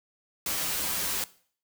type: noise with comb filter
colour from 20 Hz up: white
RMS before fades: -30 dBFS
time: 0.46-1.24 s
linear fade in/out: 2 ms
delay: 8.5 ms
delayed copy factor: -0.7
effects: noise-tail reverb RT60 0.5 s tail -19 dB re dry